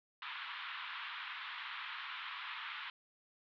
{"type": "band-pass noise", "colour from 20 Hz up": "pink", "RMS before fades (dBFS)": -45, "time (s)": [0.22, 2.9], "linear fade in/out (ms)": 2, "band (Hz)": [1000, 3700], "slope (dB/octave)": 48, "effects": []}